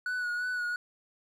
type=tone with vibrato; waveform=triangle; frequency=1469 Hz; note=F#6; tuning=13 cents flat; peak=-28 dBFS; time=0.06-0.76 s; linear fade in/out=2 ms; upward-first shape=sine; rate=2.9 Hz; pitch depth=31 cents each way; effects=none